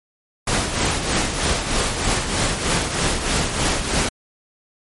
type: noise with tremolo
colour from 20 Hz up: pink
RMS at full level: -18 dBFS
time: 0.47-4.09 s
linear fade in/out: 5 ms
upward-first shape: triangle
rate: 3.2 Hz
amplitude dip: 60%
effects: MP3 48 kbps